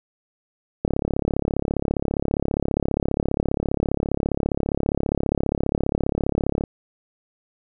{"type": "click train", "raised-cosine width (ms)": 2, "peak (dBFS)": -8, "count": 203, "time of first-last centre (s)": [0.85, 6.638], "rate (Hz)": 34.9, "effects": []}